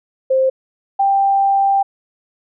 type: tone pair in turn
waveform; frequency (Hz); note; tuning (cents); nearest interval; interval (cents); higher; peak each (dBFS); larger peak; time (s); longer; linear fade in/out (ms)
sine; 526 / 788.1; C5 / G5; +9 / +9; perfect fifth; 700; second; -11; neither; 0.3-0.5 / 0.99-1.83; second; 10
effects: none